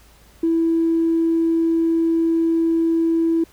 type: tone with tanh clipping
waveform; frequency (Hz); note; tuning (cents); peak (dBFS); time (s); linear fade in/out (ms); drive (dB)
triangle; 329.6; E4; 0; -15; 0.43-3.44; 5; 4
effects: added 55 Hz sine -50 dBFS peak until 3.52 s + pink hiss -52 dBFS RMS until 3.52 s